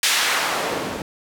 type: noise with band-pass filter sweep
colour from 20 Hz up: white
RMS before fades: -22 dBFS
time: 0.03-1.02 s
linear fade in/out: 2 ms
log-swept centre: 3100 to 200 Hz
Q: 0.74
effects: none